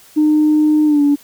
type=tone with pitch glide; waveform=sine; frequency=304.6 to 287.5 Hz; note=D#4 to D4; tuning=-37 to -37 cents; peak=-8 dBFS; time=0.16-1.16 s; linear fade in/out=20 ms; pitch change=-100 cents; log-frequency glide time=0.85-1.02 s; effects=tanh soft clip ceiling -5 dBFS + white hiss -45 dBFS RMS until 1.23 s